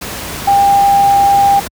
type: tone in noise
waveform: sine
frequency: 798 Hz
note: G5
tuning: 31 cents sharp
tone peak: -6 dBFS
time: 0.47-1.6 s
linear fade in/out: 10 ms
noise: pink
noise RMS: -23 dBFS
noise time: 0.01-1.68 s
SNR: +14 dB
effects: high-pass 60 Hz 12 dB/octave